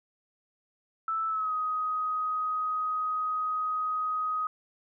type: tone with pitch glide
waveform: sine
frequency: 1317 to 1255.3 Hz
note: E6 to D#6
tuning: -2 to +15 cents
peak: -27 dBFS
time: 1.08-4.47 s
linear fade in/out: 2 ms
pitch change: -83 cents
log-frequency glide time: 1.28-1.53 s
effects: none